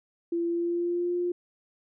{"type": "tone with pitch glide", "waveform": "sine", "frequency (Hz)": [340, 352.6], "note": ["F4", "F4"], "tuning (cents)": [-46, 17], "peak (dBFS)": -25, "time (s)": [0.32, 1.32], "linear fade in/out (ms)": 5, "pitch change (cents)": 63, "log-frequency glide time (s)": [0.47, 1.15], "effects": []}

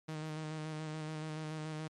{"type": "tone with vibrato", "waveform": "sawtooth", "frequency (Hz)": 155.56, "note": "D#3", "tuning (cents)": 0, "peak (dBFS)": -35, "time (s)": [0.08, 1.88], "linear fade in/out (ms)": 10, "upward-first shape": "square", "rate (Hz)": 7, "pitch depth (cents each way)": 20, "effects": ["low-pass 8000 Hz 12 dB/octave", "MP3 64 kbps"]}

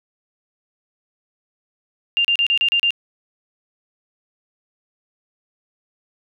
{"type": "tone bursts", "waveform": "sine", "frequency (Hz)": 2794, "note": "F7", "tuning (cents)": 0, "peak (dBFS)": -14, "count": 7, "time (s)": [2.17, 2.906], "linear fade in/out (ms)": 0, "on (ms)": 76, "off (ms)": 34, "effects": []}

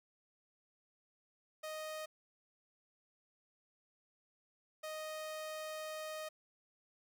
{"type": "tone bursts at uneven times", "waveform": "sawtooth", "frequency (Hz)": 622.3, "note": "D#5", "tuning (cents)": 0, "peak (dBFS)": -38, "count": 2, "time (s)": [[1.63, 2.06], [4.83, 6.29]], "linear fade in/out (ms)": 10, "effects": []}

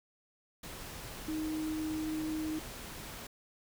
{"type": "tone in noise", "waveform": "sine", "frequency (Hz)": 312.2, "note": "D#4", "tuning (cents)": 6, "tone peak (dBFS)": -33, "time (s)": [1.28, 2.59], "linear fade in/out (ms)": 5, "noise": "pink", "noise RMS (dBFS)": -45, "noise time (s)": [0.63, 3.27], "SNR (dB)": 9, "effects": []}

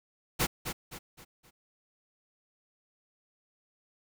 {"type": "noise with echo", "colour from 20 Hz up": "pink", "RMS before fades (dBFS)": -27, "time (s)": [0.39, 0.47], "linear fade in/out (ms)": 20, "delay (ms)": 260, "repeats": 4, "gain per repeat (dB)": -8, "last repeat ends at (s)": 1.51, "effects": []}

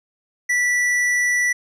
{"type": "tone with hard clipping", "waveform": "sine", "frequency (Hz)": 1962, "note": "B6", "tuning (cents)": -12, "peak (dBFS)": -18, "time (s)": [0.49, 1.53], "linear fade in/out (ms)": 10, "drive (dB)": 9, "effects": []}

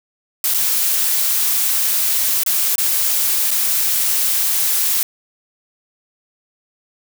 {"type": "noise with dropouts", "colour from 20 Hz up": "blue", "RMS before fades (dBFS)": -17, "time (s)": [0.44, 5.03], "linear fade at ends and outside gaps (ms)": 2, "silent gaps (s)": [[0.54, 0.544], [2.435, 2.462], [2.757, 2.781], [3.508, 3.512]], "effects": []}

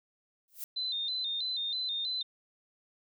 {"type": "noise with exponential growth", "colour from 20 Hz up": "violet", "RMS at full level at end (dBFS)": -35, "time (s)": [0.48, 0.64], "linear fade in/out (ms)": 1, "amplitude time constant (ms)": 34}
{"type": "tone with vibrato", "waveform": "sine", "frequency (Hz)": 3838, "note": "A#7", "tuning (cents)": 50, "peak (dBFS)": -31, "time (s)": [0.76, 2.23], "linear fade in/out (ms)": 10, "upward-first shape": "square", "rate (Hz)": 3.1, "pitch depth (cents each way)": 86}
{"effects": []}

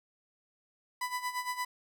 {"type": "tone with tremolo", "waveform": "30% pulse", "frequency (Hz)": 995, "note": "B5", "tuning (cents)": 13, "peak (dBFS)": -28, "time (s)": [1.01, 1.65], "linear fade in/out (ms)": 5, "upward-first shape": "sine", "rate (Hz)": 8.7, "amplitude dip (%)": 75, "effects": []}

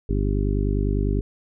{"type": "harmonic tone", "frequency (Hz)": 50, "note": "G1", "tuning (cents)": 35, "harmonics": [1, 2, 3, 4, 5, 6, 7, 8], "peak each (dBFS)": [-22, -26, -31, -31, -31, -33, -35, -31], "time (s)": [0.09, 1.21], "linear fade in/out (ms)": 5, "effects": []}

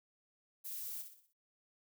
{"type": "noise with echo", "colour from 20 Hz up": "violet", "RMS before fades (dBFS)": -44, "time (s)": [0.64, 1.03], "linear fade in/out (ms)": 20, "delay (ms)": 61, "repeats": 5, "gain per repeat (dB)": -7, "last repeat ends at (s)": 1.335, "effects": []}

